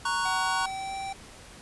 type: chord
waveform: square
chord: F# major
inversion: first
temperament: equal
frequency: 932.3 / 1108.7 / 1480 Hz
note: A#5 / C#6 / F#6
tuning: 0 / 0 / 0 cents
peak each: -31 dBFS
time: 0.05-0.66 s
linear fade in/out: 5 ms
type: tone with pitch glide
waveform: square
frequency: 755 to 779.4 Hz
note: F#5 to G5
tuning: +35 to -10 cents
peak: -33 dBFS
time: 0.25-1.13 s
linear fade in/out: 5 ms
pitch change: +55 cents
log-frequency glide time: 0.37-0.95 s
effects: pink hiss -48 dBFS RMS until 1.61 s + resampled to 24000 Hz